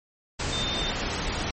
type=tone in noise; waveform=sine; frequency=3607 Hz; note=A7; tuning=42 cents sharp; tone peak=-29 dBFS; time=0.52-0.91 s; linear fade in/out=10 ms; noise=pink; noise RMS=-29 dBFS; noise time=0.39-1.51 s; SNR=-3 dB; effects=low-pass 11000 Hz 12 dB/octave + MP3 32 kbps